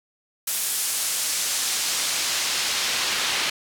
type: noise with band-pass filter sweep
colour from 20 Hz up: pink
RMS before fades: -25 dBFS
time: 0.47-3.5 s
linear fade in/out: 5 ms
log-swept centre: 11000 to 3200 Hz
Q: 0.78
effects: none

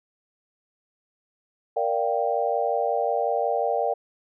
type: chord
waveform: sine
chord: G minor seventh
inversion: first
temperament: equal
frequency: 466.2 / 587.3 / 698.5 / 784 Hz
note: Bb4 / D5 / F5 / G5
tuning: 0 / 0 / 0 / 0 cents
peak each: -27 dBFS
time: 1.76-3.94 s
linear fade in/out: 10 ms
effects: none

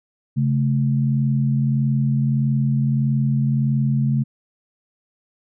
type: tone pair together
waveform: sine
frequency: 137.2 / 218.8 Hz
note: C#3 / A3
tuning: -17 / -9 cents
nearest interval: minor sixth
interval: 808 cents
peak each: -17 / -22 dBFS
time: 0.36-4.24 s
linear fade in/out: 20 ms
effects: none

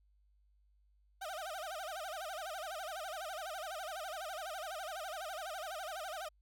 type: tone with vibrato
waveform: 30% pulse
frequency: 690 Hz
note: F5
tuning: 21 cents flat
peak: -38 dBFS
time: 1.21-6.29 s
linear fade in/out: 10 ms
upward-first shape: sine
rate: 12 Hz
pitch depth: 230 cents each way
effects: added 50 Hz sine -67 dBFS peak until 6.41 s

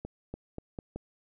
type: accelerating click train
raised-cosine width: 2 ms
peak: -24 dBFS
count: 5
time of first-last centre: 0.05-0.96 s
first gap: 290 ms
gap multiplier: 0.84
effects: none

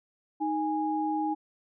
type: tone pair together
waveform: sine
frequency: 311.5 / 826 Hz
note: D#4 / G#5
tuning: +2 / -10 cents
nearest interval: octave + perfect fourth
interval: 1688 cents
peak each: -29 / -29 dBFS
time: 0.4-1.35 s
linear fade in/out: 20 ms
effects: none

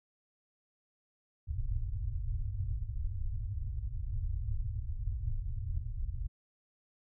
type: low-pass noise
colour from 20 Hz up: pink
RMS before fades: -35 dBFS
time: 1.47-6.28 s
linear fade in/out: 20 ms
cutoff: 120 Hz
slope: 96 dB/octave
effects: none

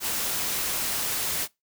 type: noise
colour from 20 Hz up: white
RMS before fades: -28 dBFS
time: 0-1.48 s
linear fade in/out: 50 ms
effects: noise-tail reverb RT60 0.2 s tail -23 dB re dry

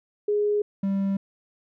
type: tone pair in turn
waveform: sine / triangle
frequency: 415.3 / 196 Hz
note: G#4 / G3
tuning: 0 / 0 cents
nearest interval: octave + minor second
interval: 1300 cents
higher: first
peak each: -20 dBFS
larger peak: neither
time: 0.28-0.62 / 0.83-1.17 s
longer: neither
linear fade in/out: 5 ms
effects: none

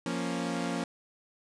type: chord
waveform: sawtooth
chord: Bb minor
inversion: second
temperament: equal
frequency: 174.61 / 233.1 / 277.2 Hz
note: F3 / Bb3 / Db4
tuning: 0 / 0 / 0 cents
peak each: -31 dBFS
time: 0.06-0.84 s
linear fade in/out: 2 ms
effects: resampled to 22050 Hz + 10-bit

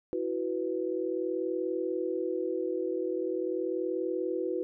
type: chord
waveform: sine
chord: E suspended second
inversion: none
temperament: equal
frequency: 329.6 / 370 / 493.9 Hz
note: E4 / F#4 / B4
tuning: 0 / 0 / 0 cents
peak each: -34 / -32 / -34 dBFS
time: 0.13-4.63 s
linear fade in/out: 0 ms
effects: none

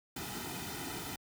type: noise with comb filter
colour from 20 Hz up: pink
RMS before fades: -41 dBFS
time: 0.16-1.16 s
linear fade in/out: 5 ms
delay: 1.8 ms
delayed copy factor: -0.75
effects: high-pass 60 Hz 12 dB/octave

